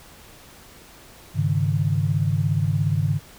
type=chord; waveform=sine; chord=Ab suspended fourth; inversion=none; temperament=equal with one note detuned; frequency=101.34 / 138.59 / 155.56 Hz; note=Ab2 / Db3 / Eb3; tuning=-42 / 0 / 0 cents; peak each=-23 dBFS; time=1.34-3.2 s; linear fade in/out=50 ms; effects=pink hiss -47 dBFS RMS until 3.38 s